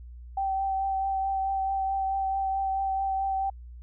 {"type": "tone with vibrato", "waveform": "sine", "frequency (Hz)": 775, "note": "G5", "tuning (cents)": -20, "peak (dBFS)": -25, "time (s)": [0.37, 3.5], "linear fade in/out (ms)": 5, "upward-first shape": "triangle", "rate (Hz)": 4.6, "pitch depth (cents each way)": 18, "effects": ["added 60 Hz sine -41 dBFS peak until 3.82 s"]}